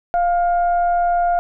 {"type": "tone with frequency modulation", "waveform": "sine", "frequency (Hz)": 698.5, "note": "F5", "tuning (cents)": 0, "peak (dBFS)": -14, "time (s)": [0.14, 1.39], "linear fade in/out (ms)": 0, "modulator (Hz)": 718, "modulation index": 0.34, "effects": []}